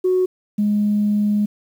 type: tone pair in turn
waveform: sine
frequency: 368.7 / 207.9 Hz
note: F#4 / G#3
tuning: -6 / +2 cents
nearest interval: minor seventh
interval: 992 cents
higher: first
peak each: -13 / -14 dBFS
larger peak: first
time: 0.04-0.26 / 0.58-1.46 s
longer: second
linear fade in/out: 10 ms
effects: tanh soft clip ceiling -10 dBFS + 8-bit